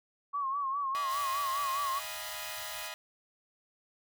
sine tone with vibrato, 1106 Hz, C#6, 4 cents flat, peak -30 dBFS, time 0.33-2 s, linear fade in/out 20 ms, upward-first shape sine, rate 4.9 Hz, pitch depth 74 cents each way
10% pulse chord, F half-diminished seventh, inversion third, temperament equal, 622.3 / 698.5 / 830.6 / 987.8 Hz, Eb5 / F5 / Ab5 / Cb6, 0 / 0 / 0 / 0 cents, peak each -36 / -39 / -39 / -36 dBFS, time 0.95-2.94 s, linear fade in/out 0 ms
white band-stop noise, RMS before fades -44 dBFS, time 1.07-2.91 s, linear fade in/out 50 ms, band 140 to 980 Hz, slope 96 dB/octave
effects none

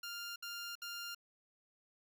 15% pulse tone bursts, 1399 Hz, F6, 3 cents sharp, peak -36 dBFS, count 3, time 0.03-1.148 s, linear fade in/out 5 ms, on 330 ms, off 64 ms, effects none

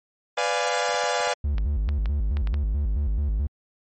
sawtooth chord, B diminished seventh, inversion none, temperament equal with one note detuned, 498.2 / 587.3 / 698.5 / 830.6 Hz, B4 / D5 / F5 / Ab5, +15 / 0 / 0 / 0 cents, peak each -24 dBFS, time 0.37-1.34 s, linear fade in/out 10 ms
clicks, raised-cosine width 0.3 ms, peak -20 dBFS, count 11, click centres 0.893 / 0.945 / 1.038 / 1.204 / 1.274 / 1.582 / 1.89 / 2.058 / 2.37 / 2.473 / 2.542 s
triangle tone with vibrato, 61.3 Hz, B1, 12 cents flat, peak -19 dBFS, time 1.44-3.47 s, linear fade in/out 5 ms, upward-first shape square, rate 4.6 Hz, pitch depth 290 cents each way
effects MP3 32 kbps

